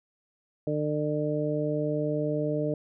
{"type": "harmonic tone", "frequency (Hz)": 150, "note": "D3", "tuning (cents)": 37, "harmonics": [1, 2, 3, 4], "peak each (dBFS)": [-31, -31, -31, -31], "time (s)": [0.67, 2.74], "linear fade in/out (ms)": 2, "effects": []}